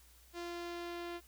sawtooth tone with low-pass filter sweep, 345.8 Hz, F4, 17 cents flat, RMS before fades -43 dBFS, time 0.33-1.21 s, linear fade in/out 50 ms, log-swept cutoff 5800 to 3600 Hz, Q 1.1, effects added 60 Hz sine -62 dBFS peak until 1.27 s + white hiss -64 dBFS RMS until 1.27 s

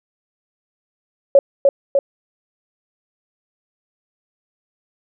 sine tone with echo, 555 Hz, C#5, 2 cents sharp, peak -5 dBFS, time 1.35-1.39 s, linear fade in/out 2 ms, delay 300 ms, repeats 2, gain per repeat -3 dB, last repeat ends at 1.99 s, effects none

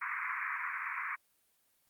white band-pass noise, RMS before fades -37 dBFS, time 0.01-1.16 s, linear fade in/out 10 ms, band 990 to 2300 Hz, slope 96 dB/octave, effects white hiss -73 dBFS RMS until 1.89 s + Opus 32 kbps

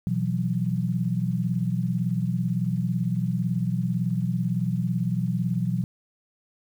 sine chord, B suspended fourth, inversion none, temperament equal with one note detuned, 123.47 / 167.02 / 185 Hz, B2 / E3 / F#3, 0 / +23 / 0 cents, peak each -27 dBFS, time 0.07-5.84 s, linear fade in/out 0 ms, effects 9-bit

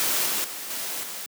white noise with level steps, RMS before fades -24 / -26 / -35 / -31 / -35 dBFS, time 0-1.26 s, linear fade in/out 0 ms, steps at 0.26 / 0.44 / 0.7 / 1.03 s, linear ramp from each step 5 ms, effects high-pass 200 Hz 12 dB/octave

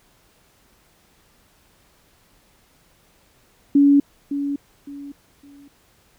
sine tone with echo, 283.1 Hz, C#4, 37 cents sharp, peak -10 dBFS, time 3.75-4 s, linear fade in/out 5 ms, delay 560 ms, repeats 3, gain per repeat -11 dB, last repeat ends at 5.68 s, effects pink hiss -58 dBFS RMS until 6.18 s

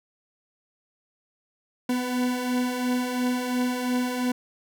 40% pulse beating tone pair, 246.9 / 249.8 Hz, B3 / B3, 0 / +20 cents, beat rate 2.9 Hz, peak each -30 / -24 dBFS, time 1.89-4.32 s, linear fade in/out 5 ms, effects none

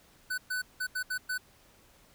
square tone bursts at uneven times, 1499 Hz, F#6, 22 cents sharp, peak -31 dBFS, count 6, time 0.3-0.38 / 0.5-0.62 / 0.8-0.87 / 0.95-1.03 / 1.1-1.18 / 1.29-1.38 s, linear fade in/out 10 ms, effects pink hiss -61 dBFS RMS until 2.14 s

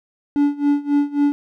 triangle tone with tremolo, 287.9 Hz, D4, 34 cents flat, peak -10 dBFS, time 0.36-1.32 s, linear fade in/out 0 ms, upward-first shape sine, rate 3.7 Hz, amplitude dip 90%, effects none

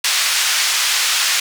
white band-pass noise, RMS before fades -17 dBFS, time 0.04-1.4 s, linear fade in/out 5 ms, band 1400 to 6000 Hz, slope 12 dB/octave, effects none

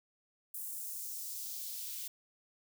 blue noise with high-pass filter sweep, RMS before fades -42 dBFS, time 0.54-2.08 s, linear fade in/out 5 ms, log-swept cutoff 9700 to 2900 Hz, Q 1.2, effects none

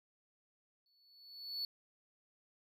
triangle tone with exponential growth, 4435 Hz, C#8, in tune, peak -34 dBFS, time 0.86-1.65 s, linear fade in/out 1 ms, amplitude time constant 170 ms, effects none

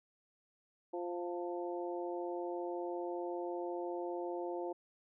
harmonic tone with a mistuned harmonic, 174.7 Hz, F3, 1 cent sharp, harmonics 2 / 3 / 4 / 5, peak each -39 / -43 / -45 / -47 dBFS, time 0.93-4.73 s, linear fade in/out 10 ms, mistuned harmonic 5, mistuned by +25 cents, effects none

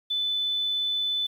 sine tone, 3503 Hz, A7, 8 cents flat, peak -24 dBFS, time 0.1-1.27 s, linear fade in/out 10 ms, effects 9-bit

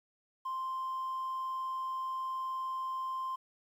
triangle tone, 1046.5 Hz, C6, in tune, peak -31 dBFS, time 0.45-3.36 s, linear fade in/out 10 ms, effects tanh soft clip ceiling -30 dBFS + 11-bit

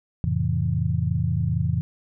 sine chord, F major seventh, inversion none, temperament equal with one note detuned, 87.31 / 110 / 134.03 / 164.81 Hz, F2 / A2 / C3 / E3, 0 / 0 / +42 / 0 cents, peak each -26 dBFS, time 0.24-1.81 s, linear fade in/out 0 ms, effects none

